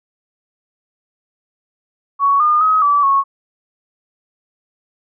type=tone with pitch steps; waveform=sine; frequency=1118 / 1215 / 1269 / 1154 / 1101 Hz; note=C#6 / D#6 / D#6 / D6 / C#6; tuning=+14 / -42 / +34 / -31 / -12 cents; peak=-10 dBFS; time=2.19-3.24 s; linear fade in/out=50 ms; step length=210 ms; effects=none